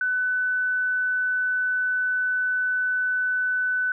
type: tone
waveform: sine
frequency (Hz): 1500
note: F#6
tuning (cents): +23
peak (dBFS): -21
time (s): 0.01-3.92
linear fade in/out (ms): 2
effects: none